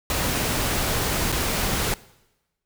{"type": "noise with dropouts", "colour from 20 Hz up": "pink", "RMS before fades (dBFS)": -24, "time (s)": [0.1, 1.94], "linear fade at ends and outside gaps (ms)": 1, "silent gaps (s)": [1.32, 1.325], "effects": ["noise-tail reverb RT60 1.0 s tail -21 dB re dry"]}